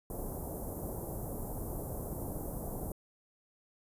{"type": "band-stop noise", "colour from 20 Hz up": "pink", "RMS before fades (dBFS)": -39, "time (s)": [0.1, 2.92], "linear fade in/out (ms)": 2, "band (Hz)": [790, 11000], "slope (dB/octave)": 24, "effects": ["resampled to 32000 Hz"]}